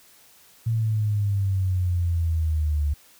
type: exponential sweep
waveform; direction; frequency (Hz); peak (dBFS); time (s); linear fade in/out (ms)
sine; down; 114.8 to 72; -20; 0.66-2.94; 10
effects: white hiss -54 dBFS RMS until 3.19 s